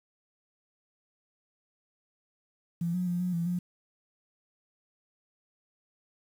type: tone with pitch steps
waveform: sine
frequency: 170.3 / 180.7 / 175.7 / 180.4 / 169.3 / 177.5 Hz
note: F3 / F#3 / F3 / F#3 / E3 / F3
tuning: -43 / -41 / +11 / -44 / +46 / +28 cents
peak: -27 dBFS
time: 2.81-3.59 s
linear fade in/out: 5 ms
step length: 130 ms
effects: 9-bit